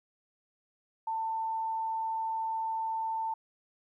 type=tone; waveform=sine; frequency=893 Hz; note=A5; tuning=25 cents sharp; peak=-30 dBFS; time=1.07-3.34 s; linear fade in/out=5 ms; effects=12-bit